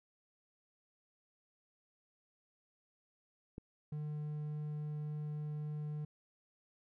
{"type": "click", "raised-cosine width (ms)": 3, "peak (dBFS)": -32, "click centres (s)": 3.581}
{"type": "tone", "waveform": "triangle", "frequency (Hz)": 150.3, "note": "D3", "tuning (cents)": 40, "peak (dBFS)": -36, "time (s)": [3.92, 6.05], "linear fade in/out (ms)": 5}
{"effects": []}